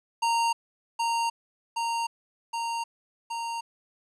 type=tone with echo; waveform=square; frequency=926 Hz; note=A#5; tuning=12 cents flat; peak=-23 dBFS; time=0.22-0.53 s; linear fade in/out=10 ms; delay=770 ms; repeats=4; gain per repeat=-2 dB; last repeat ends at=3.61 s; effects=resampled to 22050 Hz + 10-bit